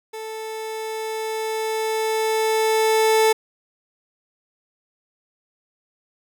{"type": "tone with level ramp", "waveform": "30% pulse", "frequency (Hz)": 440, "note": "A4", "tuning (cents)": 0, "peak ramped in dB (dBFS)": [-28, -11], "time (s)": [0.13, 3.33], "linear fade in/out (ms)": 10, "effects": []}